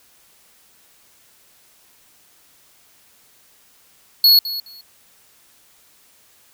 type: tone with echo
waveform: square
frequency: 4356 Hz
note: C#8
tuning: 31 cents flat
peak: -9 dBFS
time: 4.24-4.39 s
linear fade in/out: 2 ms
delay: 210 ms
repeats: 2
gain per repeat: -15 dB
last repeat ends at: 4.81 s
effects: white hiss -54 dBFS RMS until 6.53 s